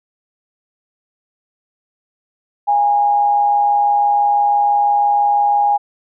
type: tone with amplitude modulation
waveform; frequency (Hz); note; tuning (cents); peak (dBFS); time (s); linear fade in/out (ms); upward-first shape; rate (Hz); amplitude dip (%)
sine; 820; G#5; -22; -9; 2.67-5.78; 20; sine; 126; 40
effects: none